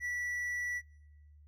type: tone with hard clipping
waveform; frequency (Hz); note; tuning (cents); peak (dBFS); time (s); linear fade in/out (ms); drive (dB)
triangle; 1954; B6; -19; -34; 0-0.82; 50; 6
effects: noise-tail reverb RT60 1.0 s tail -25 dB re dry + added 74 Hz sine -55 dBFS peak until 1.47 s